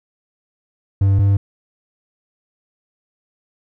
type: tone pair in turn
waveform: triangle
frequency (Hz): 98 / 99.31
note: G2 / G2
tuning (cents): 0 / +23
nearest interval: unison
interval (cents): 23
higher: second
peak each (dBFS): -9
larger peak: neither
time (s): 1.01-1.19 / 1.19-1.37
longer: neither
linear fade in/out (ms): 5
effects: none